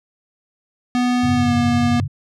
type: tone with pitch glide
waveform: square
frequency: 246.9 to 239.9 Hz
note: B3 to A#3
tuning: 0 to +50 cents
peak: -16 dBFS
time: 0.95-2 s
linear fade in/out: 0 ms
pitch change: -50 cents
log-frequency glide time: 1.34-1.54 s
type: chord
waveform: sine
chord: F# suspended second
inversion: none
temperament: equal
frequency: 92.5 / 103.83 / 138.59 Hz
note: F#2 / G#2 / C#3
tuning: 0 / 0 / 0 cents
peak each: -24 dBFS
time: 1.23-2.08 s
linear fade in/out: 10 ms
effects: low-pass 6000 Hz 12 dB/octave